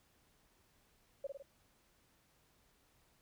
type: tone with echo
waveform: sine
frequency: 554.4 Hz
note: C#5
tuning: in tune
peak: -37 dBFS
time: 1.24-1.27 s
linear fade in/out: 5 ms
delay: 52 ms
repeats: 3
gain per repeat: -4 dB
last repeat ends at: 1.426 s
effects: pink hiss -72 dBFS RMS until 3.21 s